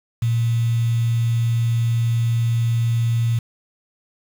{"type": "tone with quantisation", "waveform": "sine", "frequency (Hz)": 116.4, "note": "A#2", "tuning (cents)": -2, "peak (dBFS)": -16, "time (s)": [0.22, 3.39], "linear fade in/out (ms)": 5, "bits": 6, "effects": []}